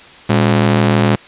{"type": "ring-modulated tone", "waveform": "sawtooth", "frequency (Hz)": 159, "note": "D#3", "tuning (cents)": 38, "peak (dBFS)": -3, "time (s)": [0.29, 1.16], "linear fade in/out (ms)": 10, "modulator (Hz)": 43.3, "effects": ["white hiss -39 dBFS RMS until 1.27 s", "resampled to 8000 Hz"]}